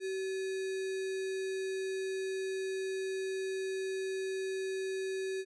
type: tone with sample-and-hold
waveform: sine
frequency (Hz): 381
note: G4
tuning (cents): -49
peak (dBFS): -33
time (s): 0-5.45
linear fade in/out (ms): 50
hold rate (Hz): 2100
effects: resampled to 22050 Hz